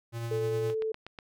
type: tone with tremolo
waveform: square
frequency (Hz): 116.3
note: A#2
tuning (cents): -4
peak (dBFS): -32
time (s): 0.12-0.75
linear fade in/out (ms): 50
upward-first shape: triangle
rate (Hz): 9.7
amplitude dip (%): 35
type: tone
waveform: sine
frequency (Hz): 440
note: A4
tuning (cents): 0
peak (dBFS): -28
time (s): 0.31-0.92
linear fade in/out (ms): 5
type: click train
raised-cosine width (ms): 0.3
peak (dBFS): -26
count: 5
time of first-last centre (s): 0.7-1.188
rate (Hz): 8.2
effects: none